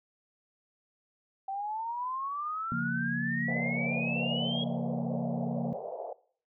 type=exponential sweep; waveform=sine; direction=up; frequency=768 to 3322 Hz; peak=-32 dBFS; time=1.48-4.64 s; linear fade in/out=5 ms
type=chord; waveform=sine; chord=Bb minor; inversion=first; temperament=just; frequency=139.85 / 174.81 / 233.1 Hz; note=Db3 / F3 / Bb3; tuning=+16 / +2 / 0 cents; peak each=-36 / -35 / -33 dBFS; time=2.72-5.73 s; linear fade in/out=0 ms
type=band-pass noise; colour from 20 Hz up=pink; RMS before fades=-39 dBFS; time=3.48-6.13 s; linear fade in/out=5 ms; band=470 to 750 Hz; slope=48 dB/octave
effects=noise-tail reverb RT60 0.5 s tail -19 dB re dry

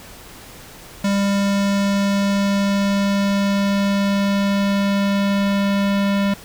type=tone with low-pass filter sweep; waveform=square; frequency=199.3 Hz; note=G3; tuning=29 cents sharp; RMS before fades=-18 dBFS; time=1.04-6.34 s; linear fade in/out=5 ms; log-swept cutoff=7000 to 3600 Hz; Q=1.1; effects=pink hiss -40 dBFS RMS until 6.44 s

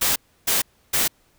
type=noise bursts; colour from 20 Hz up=white; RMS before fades=-20 dBFS; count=3; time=0.01-1.08 s; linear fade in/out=10 ms; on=150 ms; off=310 ms; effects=pink hiss -61 dBFS RMS until 1.38 s

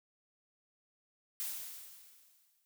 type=noise with exponential decay; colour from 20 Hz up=blue; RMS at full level=-37 dBFS; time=1.4-2.65 s; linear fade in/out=0 ms; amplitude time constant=270 ms; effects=none

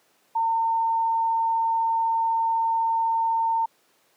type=tone; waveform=sine; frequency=908 Hz; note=A#5; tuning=46 cents flat; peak=-20 dBFS; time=0.35-3.66 s; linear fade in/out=10 ms; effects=pink hiss -63 dBFS RMS until 4.16 s + high-pass 300 Hz 12 dB/octave

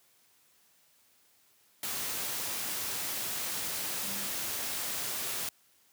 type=tone in noise; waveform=sine; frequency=198 Hz; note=G3; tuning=18 cents sharp; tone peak=-46 dBFS; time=4.03-4.27 s; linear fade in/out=2 ms; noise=white; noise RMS=-35 dBFS; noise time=1.83-5.49 s; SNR=-14 dB; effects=white hiss -66 dBFS RMS until 5.92 s + high-pass 80 Hz 12 dB/octave

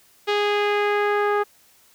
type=tone with low-pass filter sweep; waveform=sawtooth; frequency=412.5 Hz; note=G#4; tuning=12 cents flat; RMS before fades=-21 dBFS; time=0.27-1.44 s; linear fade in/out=20 ms; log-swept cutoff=3500 to 1400 Hz; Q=1.7; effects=white hiss -56 dBFS RMS until 1.94 s

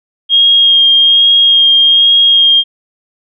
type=tone with vibrato; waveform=sine; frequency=3242 Hz; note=G#7; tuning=42 cents flat; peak=-4 dBFS; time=0.29-2.64 s; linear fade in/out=50 ms; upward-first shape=sine; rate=1.2 Hz; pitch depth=14 cents each way; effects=none

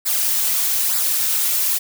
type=noise with flanger; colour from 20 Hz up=blue; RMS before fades=-19 dBFS; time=0.05-1.79 s; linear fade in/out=20 ms; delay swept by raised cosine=0.32 to 5.32 ms; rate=1.1 Hz; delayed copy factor=-0.65; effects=none

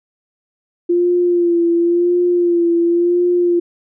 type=tone with vibrato; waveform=sine; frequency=346.5 Hz; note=F4; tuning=14 cents flat; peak=-11 dBFS; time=0.89-3.6 s; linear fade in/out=10 ms; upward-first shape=sine; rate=0.94 Hz; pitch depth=36 cents each way; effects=none

